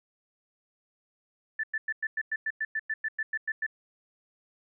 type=tone bursts; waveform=sine; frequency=1760 Hz; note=A6; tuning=in tune; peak=-27 dBFS; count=15; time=1.59-3.665 s; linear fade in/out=5 ms; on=45 ms; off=100 ms; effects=none